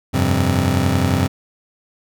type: chord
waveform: 25% pulse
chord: F suspended second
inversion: none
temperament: just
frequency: 87.31 / 98.22 / 130.96 Hz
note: F2 / G2 / C3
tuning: 0 / +4 / +2 cents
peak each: -16 dBFS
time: 0.13-1.28 s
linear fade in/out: 20 ms
effects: none